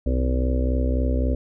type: harmonic tone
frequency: 63.7 Hz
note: C2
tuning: 46 cents flat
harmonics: 1 / 2 / 4 / 5 / 6 / 7 / 8 / 9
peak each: -20 / -32 / -27 / -35 / -37 / -35 / -33 / -33 dBFS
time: 0.06-1.35 s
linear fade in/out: 5 ms
effects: none